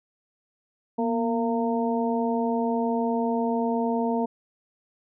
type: harmonic tone with a mistuned harmonic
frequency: 229.1 Hz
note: A#3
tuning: 30 cents flat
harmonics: 1 / 2 / 3 / 4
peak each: -25 / -28 / -30 / -31 dBFS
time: 0.98-4.26 s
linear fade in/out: 10 ms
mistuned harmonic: 1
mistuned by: +59 cents
effects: none